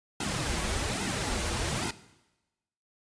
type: noise with flanger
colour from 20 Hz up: pink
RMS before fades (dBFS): -31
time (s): 0.2-1.91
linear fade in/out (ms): 5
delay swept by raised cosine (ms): 1.7 to 7.6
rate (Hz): 1.2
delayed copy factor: -0.95
effects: noise-tail reverb RT60 1.0 s tail -17 dB re dry + resampled to 22050 Hz